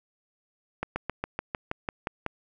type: slowing click train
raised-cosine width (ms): 0.5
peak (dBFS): -14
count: 10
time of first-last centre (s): 0.83-2.263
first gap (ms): 130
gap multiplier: 1.05
effects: none